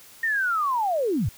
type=linear sweep; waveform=sine; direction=down; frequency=1864.7 to 73.42 Hz; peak=-21 dBFS; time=0.23-1.29 s; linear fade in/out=5 ms; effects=white hiss -49 dBFS RMS until 1.37 s